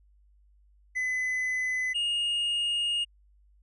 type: tone pair in turn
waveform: triangle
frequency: 2015 / 2850 Hz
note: B6 / F7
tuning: +34 / +34 cents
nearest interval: tritone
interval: 600 cents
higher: second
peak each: -25 / -24 dBFS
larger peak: second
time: 0.95-1.94 / 1.94-3.05 s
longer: second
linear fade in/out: 20 ms
effects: added 50 Hz sine -58 dBFS peak until 3.62 s + resampled to 24000 Hz